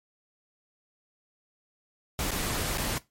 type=noise with dropouts; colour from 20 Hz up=pink; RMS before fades=-30 dBFS; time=2.19-2.98 s; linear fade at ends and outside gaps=1 ms; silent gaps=2.308-2.316 / 2.775-2.781 s; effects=noise-tail reverb RT60 0.2 s tail -18 dB re dry + MP3 64 kbps